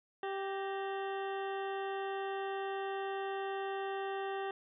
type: harmonic tone with a mistuned harmonic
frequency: 390.7 Hz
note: G4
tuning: 6 cents flat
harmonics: 1 / 2 / 3 / 4 / 5 / 7 / 8 / 9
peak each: -38 / -40 / -47 / -49 / -48 / -54 / -56 / -58 dBFS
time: 0.23-4.51 s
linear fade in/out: 2 ms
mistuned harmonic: 5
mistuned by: -73 cents
effects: none